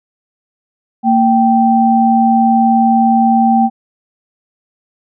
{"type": "tone pair together", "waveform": "sine", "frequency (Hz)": [229.8, 780.4], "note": ["A#3", "G5"], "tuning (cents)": [-25, -8], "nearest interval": "octave + major sixth", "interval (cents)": 2117, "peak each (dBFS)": -10, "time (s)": [1.03, 3.7], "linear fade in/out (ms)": 50, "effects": []}